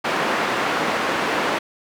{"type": "band-pass noise", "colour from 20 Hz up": "white", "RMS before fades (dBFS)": -22, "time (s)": [0.04, 1.59], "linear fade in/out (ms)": 10, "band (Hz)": [210, 1600], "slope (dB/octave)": 12, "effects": []}